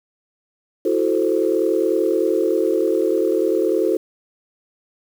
sine chord, F# half-diminished seventh, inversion third, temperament equal, 329.6 / 370 / 440 / 523.3 Hz, E4 / F#4 / A4 / C5, 0 / 0 / 0 / 0 cents, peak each -21 / -20 / -20 / -23 dBFS, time 0.85-3.97 s, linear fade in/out 5 ms, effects tanh soft clip ceiling -5 dBFS + 7-bit

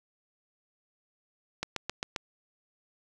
click train, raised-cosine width 0.2 ms, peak -14 dBFS, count 5, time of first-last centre 1.63-2.162 s, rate 7.52 Hz, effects none

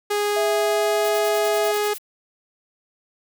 sawtooth tone with pitch glide, 413.2 to 416.8 Hz, G#4 to G#4, -9 to +6 cents, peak -16 dBFS, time 0.1-1.94 s, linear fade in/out 10 ms, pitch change +15 cents, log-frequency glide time 0.3-1.09 s
sine tone, 659.3 Hz, E5, in tune, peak -22 dBFS, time 0.36-1.72 s, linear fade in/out 10 ms
blue noise bursts, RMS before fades -34 dBFS, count 10, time 1.04-1.984 s, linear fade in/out 10 ms, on 53 ms, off 46 ms
effects none

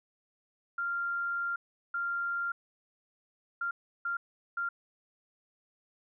sine tone bursts at uneven times, 1391 Hz, F6, 7 cents flat, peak -30 dBFS, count 5, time 0.78-1.56 / 1.94-2.52 / 3.61-3.71 / 4.05-4.17 / 4.57-4.69 s, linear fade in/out 5 ms, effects none

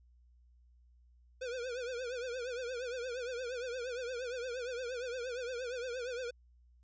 square tone with vibrato, 494.1 Hz, B4, 1 cent sharp, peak -38 dBFS, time 1.41-6.31 s, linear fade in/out 10 ms, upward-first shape triangle, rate 8.6 Hz, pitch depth 120 cents each way, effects added 60 Hz sine -61 dBFS peak until 6.83 s + resampled to 16000 Hz

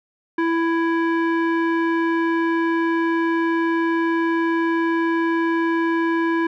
square tone with low-pass filter, 331.6 Hz, E4, 10 cents sharp, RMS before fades -20 dBFS, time 0.38-6.47 s, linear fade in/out 5 ms, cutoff 1700 Hz, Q 1.9, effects none

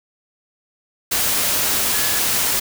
sine tone in noise, 1701 Hz, G#6, 41 cents sharp, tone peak -29 dBFS, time 1.93-2.2 s, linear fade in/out 10 ms, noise white, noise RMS -19 dBFS, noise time 1.11-2.6 s, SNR -13 dB, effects none

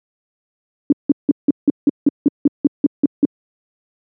sine tone bursts, 285.8 Hz, D4, 47 cents flat, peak -7 dBFS, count 13, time 0.9-3.252 s, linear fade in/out 2 ms, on 24 ms, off 170 ms, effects high-pass 150 Hz 12 dB/octave

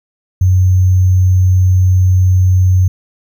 sine tone with sample-and-hold, 92.3 Hz, F#2, 4 cents flat, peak -6 dBFS, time 0.41-2.88 s, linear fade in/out 5 ms, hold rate 6300 Hz, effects none

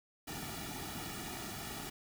pink noise with comb filter, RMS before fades -43 dBFS, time 0.27-1.9 s, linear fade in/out 10 ms, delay 1.9 ms, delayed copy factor -0.75, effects none

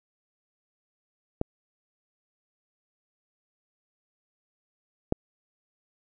clicks, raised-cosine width 2 ms, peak -12 / -9 dBFS, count 2, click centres 1.414 / 5.124 s, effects none

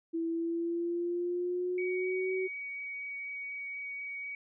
sine tone with pitch glide, 330.6 to 375.4 Hz, E4 to F#4, +5 to +25 cents, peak -30 dBFS, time 0.13-2.48 s, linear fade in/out 20 ms, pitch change +220 cents, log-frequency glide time 0.28-2.32 s
sine tone with vibrato, 2255 Hz, C#7, 29 cents sharp, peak -37 dBFS, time 1.78-4.35 s, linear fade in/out 2 ms, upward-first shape triangle, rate 4.1 Hz, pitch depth 9 cents each way
effects none

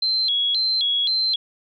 sine tone with vibrato, 3703 Hz, A#7, 12 cents flat, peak -18 dBFS, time 0.02-1.36 s, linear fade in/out 5 ms, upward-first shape square, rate 1.9 Hz, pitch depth 180 cents each way, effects none

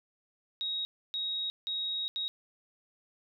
sine tone bursts at uneven times, 3785 Hz, A#7, 26 cents sharp, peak -31 dBFS, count 4, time 0.61-0.85 / 1.14-1.5 / 1.67-2.08 / 2.16-2.28 s, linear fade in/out 0 ms, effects none

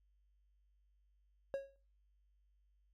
triangle tone with exponential decay, 548 Hz, C#5, 20 cents flat, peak -31 dBFS, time 1.54-1.76 s, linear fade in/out 0 ms, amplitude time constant 47 ms, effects noise-tail reverb RT60 0.4 s tail -19 dB re dry + added 50 Hz sine -70 dBFS peak until 2.93 s

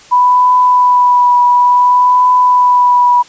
sine tone with vibrato, 987.8 Hz, B5, in tune, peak -5 dBFS, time 0.11-3.23 s, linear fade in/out 20 ms, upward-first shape triangle, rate 0.57 Hz, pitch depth 20 cents each way, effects white hiss -39 dBFS RMS until 3.28 s + resampled to 16000 Hz

